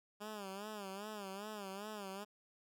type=tone with vibrato; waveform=10% pulse; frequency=203 Hz; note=G#3; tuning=39 cents flat; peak=-36 dBFS; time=0.2-2.25 s; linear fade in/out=20 ms; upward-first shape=sine; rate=2.5 Hz; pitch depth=110 cents each way; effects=none